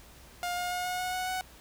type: tone with pitch steps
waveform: sawtooth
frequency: 708 / 713.7 / 719.5 / 725.4 / 731.3 / 737.2 / 743.2 Hz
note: F5 / F5 / F#5 / F#5 / F#5 / F#5 / F#5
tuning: +23 / +37 / -49 / -34 / -20 / -7 / +7 cents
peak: -27 dBFS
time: 0.43-1.41 s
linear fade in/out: 0 ms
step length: 140 ms
effects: added 60 Hz sine -56 dBFS peak until 1.6 s + pink hiss -54 dBFS RMS until 1.6 s